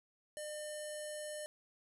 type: tone with low-pass filter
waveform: square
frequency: 603 Hz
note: D5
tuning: 46 cents sharp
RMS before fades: -44 dBFS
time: 0.37-1.46 s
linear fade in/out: 0 ms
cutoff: 9800 Hz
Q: 7.7
effects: 13-bit